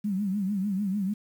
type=tone with vibrato; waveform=sine; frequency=197.8 Hz; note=G3; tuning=16 cents sharp; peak=-25 dBFS; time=0.04-1.14 s; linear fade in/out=10 ms; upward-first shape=triangle; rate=6.7 Hz; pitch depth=140 cents each way; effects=9-bit